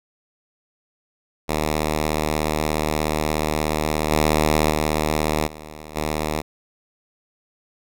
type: tone with level steps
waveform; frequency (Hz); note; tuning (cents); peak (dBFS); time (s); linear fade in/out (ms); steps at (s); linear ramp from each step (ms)
5% pulse; 76.8; D#2; -22; -9 / -5 / -8 / -25 / -11; 1.48-6.42; 20; 4.1 / 4.7 / 5.46 / 5.95; 20
effects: none